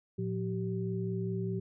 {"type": "tone cluster", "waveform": "sine", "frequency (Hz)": [113.8, 178.8, 385.8], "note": ["A#2", "F3", "G4"], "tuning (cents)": [-41, 41, -28], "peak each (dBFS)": [-35, -35, -37], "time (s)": [0.18, 1.6], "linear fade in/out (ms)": 10, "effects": []}